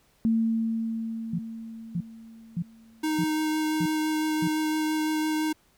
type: tone with exponential decay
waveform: sine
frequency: 225.7 Hz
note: A3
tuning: 44 cents sharp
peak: -19 dBFS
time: 0.25-3.57 s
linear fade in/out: 0 ms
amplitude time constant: 720 ms
type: tone bursts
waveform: sine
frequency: 172.1 Hz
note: F3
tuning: 25 cents flat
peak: -25 dBFS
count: 6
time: 1.33-4.478 s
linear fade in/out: 5 ms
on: 58 ms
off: 560 ms
type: tone with vibrato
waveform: square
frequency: 310.5 Hz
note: D#4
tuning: 3 cents flat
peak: -25 dBFS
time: 3.03-5.53 s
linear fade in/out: 10 ms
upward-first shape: sine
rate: 5.9 Hz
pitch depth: 9 cents each way
effects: pink hiss -64 dBFS RMS until 5.77 s